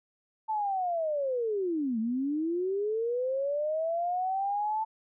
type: linear two-way sweep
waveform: sine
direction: down then up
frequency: 886 to 216 to 886 Hz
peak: -27 dBFS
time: 0.48-4.85 s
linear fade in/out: 20 ms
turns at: 1.99 s
effects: none